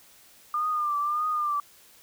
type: tone with vibrato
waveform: sine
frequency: 1201 Hz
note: D6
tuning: 38 cents sharp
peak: -24 dBFS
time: 0.54-1.6 s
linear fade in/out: 2 ms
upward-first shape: triangle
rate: 1.7 Hz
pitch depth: 65 cents each way
effects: white hiss -55 dBFS RMS until 2.02 s